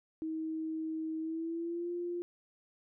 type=tone with pitch glide; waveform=sine; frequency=318.2 to 349 Hz; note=D#4 to F4; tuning=+39 to -1 cents; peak=-34 dBFS; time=0.22-2.22 s; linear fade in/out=0 ms; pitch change=+160 cents; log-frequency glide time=1.2-1.91 s; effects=none